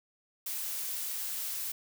blue noise, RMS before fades -36 dBFS, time 0.46-1.72 s, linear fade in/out 5 ms, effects none

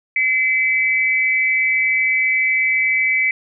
sine tone pair together, 2049 / 2297 Hz, C7 / D7, -37 / -39 cents, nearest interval major second, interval 198 cents, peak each -17 dBFS, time 0.16-3.31 s, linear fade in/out 2 ms, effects none

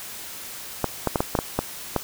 clicks, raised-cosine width 1 ms, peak -6 dBFS, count 8, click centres 0.843 / 1.073 / 1.158 / 1.205 / 1.352 / 1.389 / 1.59 / 1.963 s, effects white hiss -37 dBFS RMS until 2.03 s

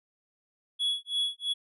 triangle tone with tremolo, 3370 Hz, G#7, 25 cents sharp, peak -23 dBFS, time 0.79-1.54 s, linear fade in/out 20 ms, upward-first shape sine, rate 3 Hz, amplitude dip 100%, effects resampled to 32000 Hz

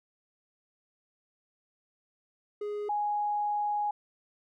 triangle / sine tone pair in turn, 415.3 / 830.6 Hz, G#4 / G#5, 0 / 0 cents, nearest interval octave, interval 1200 cents, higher second, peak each -30 / -27 dBFS, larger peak second, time 2.61-2.89 / 2.89-3.91 s, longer second, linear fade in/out 5 ms, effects none

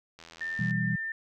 click train, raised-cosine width 0.2 ms, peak -30 dBFS, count 44, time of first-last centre 0.19-0.709 s, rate 82.9 Hz
sine tone, 1795 Hz, A6, 34 cents sharp, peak -31 dBFS, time 0.41-1.12 s, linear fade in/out 2 ms
sine chord, E minor, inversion second, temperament equal, 123.47 / 164.81 / 196 Hz, B2 / E3 / G3, 0 / 0 / 0 cents, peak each -31 dBFS, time 0.59-0.96 s, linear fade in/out 5 ms
effects none

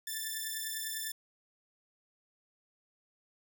5% pulse beating tone pair, 1760 / 1770 Hz, A6 / A6, 0 / +10 cents, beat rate 10 Hz, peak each -28 dBFS, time 0.07-1.12 s, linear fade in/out 5 ms, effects none

